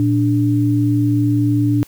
sine tone pair together, 116.2 / 292.8 Hz, A#2 / D4, -5 / -5 cents, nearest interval octave + major third, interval 1600 cents, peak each -15 dBFS, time 0-1.83 s, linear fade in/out 0 ms, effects white hiss -47 dBFS RMS until 1.87 s + high-pass 60 Hz 12 dB/octave

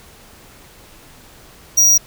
square tone, 5750 Hz, F8, 50 cents sharp, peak -9 dBFS, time 1.77-1.98 s, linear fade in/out 10 ms, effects pink hiss -44 dBFS RMS until 2.06 s

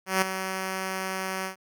5% pulse tone with ADSR envelope, 189.3 Hz, F#3, 40 cents sharp, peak -8 dBFS, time 0.06-1.56 s, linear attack 160 ms, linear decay 6 ms, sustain -10 dB, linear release 110 ms, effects none

